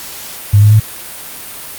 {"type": "tone with pitch steps", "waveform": "sine", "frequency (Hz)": [102.3, 105.12, 108.01], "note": ["G#2", "G#2", "A2"], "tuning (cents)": [-26, 21, -32], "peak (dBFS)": -3, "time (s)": [0.53, 0.8], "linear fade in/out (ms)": 10, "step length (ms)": 90, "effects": ["white hiss -28 dBFS RMS until 1.78 s", "Opus 48 kbps"]}